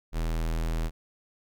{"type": "tone", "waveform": "square", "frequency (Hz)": 40.66, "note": "E1", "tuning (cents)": -23, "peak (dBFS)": -27, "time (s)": [0.12, 0.91], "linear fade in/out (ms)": 50, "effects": []}